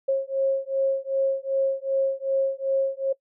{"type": "beating tone pair", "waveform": "sine", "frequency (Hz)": [539, 541.6], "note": ["C#5", "C#5"], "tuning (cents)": [-49, -40], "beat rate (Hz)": 2.6, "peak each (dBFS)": -24, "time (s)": [0.08, 3.13], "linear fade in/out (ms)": 10, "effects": ["noise-tail reverb RT60 0.1 s tail -22 dB re dry"]}